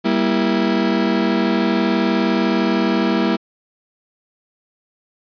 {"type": "chord", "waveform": "35% pulse", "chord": "E diminished", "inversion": "first", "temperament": "just", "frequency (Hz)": [197.78, 237.3, 329.6], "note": ["G3", "Bb3", "E4"], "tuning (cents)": [16, 31, 0], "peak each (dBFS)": -18, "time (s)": [0.04, 3.37], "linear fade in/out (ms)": 20, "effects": ["resampled to 11025 Hz"]}